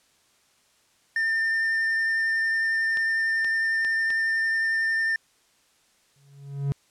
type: tone with vibrato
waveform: triangle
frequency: 1800 Hz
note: A6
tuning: 39 cents sharp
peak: -20 dBFS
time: 1.16-5.16 s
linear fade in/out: 2 ms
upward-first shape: sine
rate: 11 Hz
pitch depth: 8 cents each way
type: clicks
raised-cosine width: 0.2 ms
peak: -20 dBFS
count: 4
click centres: 2.972 / 3.446 / 3.848 / 4.104 s
type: tone with exponential growth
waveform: triangle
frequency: 140 Hz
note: C#3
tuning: 18 cents sharp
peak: -18 dBFS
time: 6.16-6.72 s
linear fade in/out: 0 ms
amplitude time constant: 120 ms
effects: white hiss -63 dBFS RMS until 6.9 s + low-pass 9000 Hz 12 dB/octave